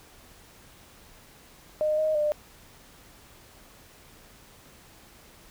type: tone with pitch steps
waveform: sine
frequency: 612 / 623 / 599 Hz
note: D#5 / D#5 / D5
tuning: -29 / +2 / +34 cents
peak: -22 dBFS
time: 1.81-2.32 s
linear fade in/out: 0 ms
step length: 170 ms
effects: pink hiss -53 dBFS RMS until 5.5 s